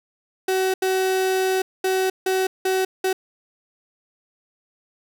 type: tone bursts at uneven times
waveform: 35% pulse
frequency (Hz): 377.2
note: F#4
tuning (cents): +33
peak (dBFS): -17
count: 6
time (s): 0.48-0.74 / 0.82-1.62 / 1.84-2.1 / 2.26-2.47 / 2.65-2.85 / 3.04-3.13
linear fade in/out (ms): 5
effects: none